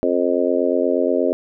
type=harmonic tone; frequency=88.4 Hz; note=F2; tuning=22 cents sharp; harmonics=3 / 4 / 5 / 6 / 7; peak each=-22 / -22 / -22 / -22 / -22 dBFS; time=0.03-1.33 s; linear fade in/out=0 ms; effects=none